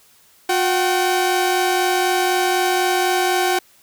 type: tone pair together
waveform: sawtooth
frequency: 360.5 / 765 Hz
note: F#4 / G5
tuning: -45 / -42 cents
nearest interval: octave + minor second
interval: 1303 cents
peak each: -15 dBFS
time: 0.49-3.59 s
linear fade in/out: 5 ms
effects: white hiss -53 dBFS RMS until 3.82 s